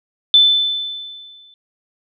sine tone with exponential decay, 3520 Hz, A7, in tune, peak -5 dBFS, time 0.34-1.54 s, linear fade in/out 1 ms, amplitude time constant 260 ms, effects none

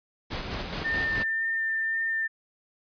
pink noise with tremolo, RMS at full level -32 dBFS, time 0.3-1.24 s, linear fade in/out 20 ms, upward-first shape square, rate 4.7 Hz, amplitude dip 35%
sine tone with vibrato, 1800 Hz, A6, 39 cents sharp, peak -25 dBFS, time 0.84-2.28 s, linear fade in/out 20 ms, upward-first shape sine, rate 1.9 Hz, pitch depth 9 cents each way
effects resampled to 11025 Hz

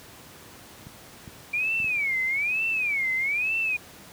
clicks, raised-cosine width 5 ms, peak -28 dBFS, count 4, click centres 0.868 / 1.277 / 1.801 / 1.844 s
sine tone with vibrato, 2346 Hz, D7, 2 cents flat, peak -23 dBFS, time 1.53-3.77 s, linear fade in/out 10 ms, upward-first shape sine, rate 1.1 Hz, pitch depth 230 cents each way
effects pink hiss -47 dBFS RMS until 4.12 s + high-pass 80 Hz 12 dB/octave

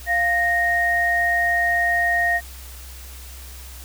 sine tone pair together, 696.7 / 1860 Hz, F5 / A#6, -4 / -4 cents, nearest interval octave + perfect fourth, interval 1700 cents, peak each -22 / -18 dBFS, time 0.06-2.41 s, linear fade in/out 50 ms, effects added 64 Hz sine -37 dBFS peak until 3.84 s + white hiss -42 dBFS RMS until 3.84 s

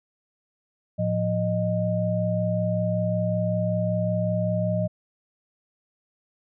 sine tone cluster, 111.6 / 176.9 / 618 Hz, A2 / F3 / D#5, +25 / +23 / -12 cents, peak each -26 dBFS, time 0.98-4.88 s, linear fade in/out 20 ms, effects none

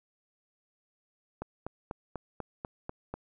click train, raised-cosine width 1 ms, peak -22 dBFS, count 8, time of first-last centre 1.42-3.14 s, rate 4.07 Hz, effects none

